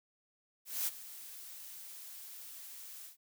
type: noise with ADSR envelope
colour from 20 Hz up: blue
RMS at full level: -33 dBFS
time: 0.65-3.17 s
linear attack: 220 ms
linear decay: 29 ms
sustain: -16 dB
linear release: 120 ms
effects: none